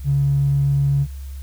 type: tone with tanh clipping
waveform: triangle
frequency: 140 Hz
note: C#3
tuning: 18 cents sharp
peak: -14 dBFS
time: 0.04-1.07 s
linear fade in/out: 50 ms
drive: 2 dB
effects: added 68 Hz sine -29 dBFS peak until 1.42 s + white hiss -50 dBFS RMS until 1.42 s